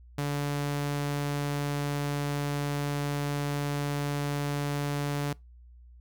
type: tone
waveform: sawtooth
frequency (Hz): 144.1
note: D3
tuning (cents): -33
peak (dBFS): -24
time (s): 0.18-5.33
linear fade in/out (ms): 5
effects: noise-tail reverb RT60 0.2 s tail -23 dB re dry + added 60 Hz sine -49 dBFS peak until 6 s